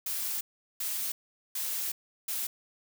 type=noise bursts at uneven times; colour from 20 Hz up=blue; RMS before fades=-33 dBFS; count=4; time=0.06-0.41 / 0.8-1.12 / 1.55-1.92 / 2.28-2.47 s; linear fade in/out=5 ms; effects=none